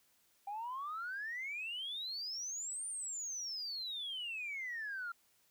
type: exponential two-way sweep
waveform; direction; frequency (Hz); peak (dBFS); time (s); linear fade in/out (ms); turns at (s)
sine; up then down; 788 to 9170 to 1365; -38; 0.47-5.12; 5; 2.87
effects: tanh soft clip ceiling -35 dBFS + white hiss -72 dBFS RMS until 5.5 s